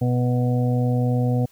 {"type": "harmonic tone", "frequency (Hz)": 123.47, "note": "B2", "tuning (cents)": 0, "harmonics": [1, 2, 4, 5, 6], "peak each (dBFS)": [-19, -24, -28, -36, -33], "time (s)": [0.01, 1.46], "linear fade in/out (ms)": 10, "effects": ["white hiss -57 dBFS RMS until 1.51 s"]}